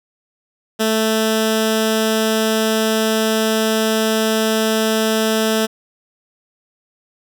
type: tone with notch filter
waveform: 10% pulse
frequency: 220 Hz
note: A3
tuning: in tune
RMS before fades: -17 dBFS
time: 0.79-5.67 s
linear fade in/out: 20 ms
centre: 1000 Hz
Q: 1.4
effects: none